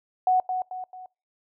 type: tone with echo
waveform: sine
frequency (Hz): 740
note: F#5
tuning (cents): 0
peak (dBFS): -17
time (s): 0.27-0.4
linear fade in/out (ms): 2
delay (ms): 220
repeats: 3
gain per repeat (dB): -7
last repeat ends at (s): 1.06
effects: noise-tail reverb RT60 0.3 s tail -26 dB re dry